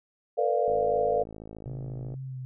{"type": "chord", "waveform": "sine", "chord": "B half-diminished seventh", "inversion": "third", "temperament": "equal with one note detuned", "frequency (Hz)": [450.3, 493.9, 587.3, 698.5], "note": ["A4", "B4", "D5", "F5"], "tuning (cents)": [40, 0, 0, 0], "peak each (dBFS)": -28, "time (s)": [0.37, 1.24], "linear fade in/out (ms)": 20}
{"type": "click train", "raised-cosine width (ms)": 2, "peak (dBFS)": -29, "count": 80, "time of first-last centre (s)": [0.68, 2.14], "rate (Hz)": 54.1}
{"type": "tone with vibrato", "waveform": "sine", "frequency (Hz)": 130.81, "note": "C3", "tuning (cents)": 0, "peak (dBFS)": -34, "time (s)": [1.66, 2.45], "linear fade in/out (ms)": 0, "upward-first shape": "sine", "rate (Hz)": 2.3, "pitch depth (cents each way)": 28}
{"effects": []}